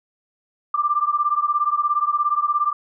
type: beating tone pair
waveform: sine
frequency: 1178 / 1195 Hz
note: D6 / D6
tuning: +5 / +30 cents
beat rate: 17 Hz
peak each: -20 / -21 dBFS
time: 0.74-2.73 s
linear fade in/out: 5 ms
effects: none